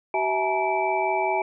sine tone cluster, 381.4 / 653 / 853 / 938 / 2319 Hz, G4 / E5 / G#5 / A#5 / D7, -47 / -17 / +46 / +11 / -22 cents, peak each -28 / -27 / -25 / -30 / -30 dBFS, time 0.14-1.42 s, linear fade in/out 2 ms, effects none

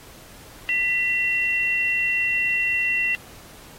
sine tone pair together, 1984.1 / 2728 Hz, B6 / F7, +7 / -41 cents, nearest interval tritone, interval 552 cents, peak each -24 / -21 dBFS, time 0.69-3.15 s, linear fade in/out 0 ms, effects pink hiss -46 dBFS RMS until 3.78 s + AAC 48 kbps

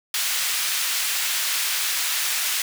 pink high-pass noise, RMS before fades -24 dBFS, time 0.14-2.62 s, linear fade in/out 2 ms, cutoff 2100 Hz, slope 12 dB/octave, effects none

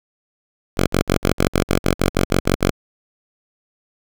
5% pulse tone bursts, 46.25 Hz, F#1, in tune, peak -3 dBFS, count 13, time 0.77-2.706 s, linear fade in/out 10 ms, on 100 ms, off 53 ms, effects none

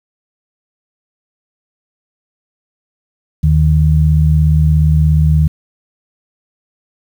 sine tone pair together, 77 / 154 Hz, D#2 / D#3, -17 / -17 cents, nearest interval octave, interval 1200 cents, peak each -10 dBFS, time 3.43-5.48 s, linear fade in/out 10 ms, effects 7-bit

